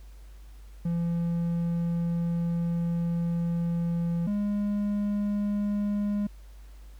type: tone pair in turn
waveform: triangle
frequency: 170 / 205.3 Hz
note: F3 / G#3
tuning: -46 / -20 cents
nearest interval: minor third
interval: 326 cents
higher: second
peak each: -23 dBFS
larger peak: neither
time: 0.85-4.27 / 4.27-6.27 s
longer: first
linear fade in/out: 5 ms
effects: added 50 Hz sine -44 dBFS peak until 6.99 s + pink hiss -61 dBFS RMS until 6.99 s